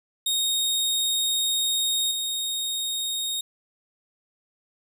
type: tone with level steps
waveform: sawtooth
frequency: 3723 Hz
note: A#7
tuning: 3 cents flat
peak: -19 / -23 dBFS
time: 0.26-3.41 s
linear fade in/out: 5 ms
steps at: 2.11 s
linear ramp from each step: 5 ms
effects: none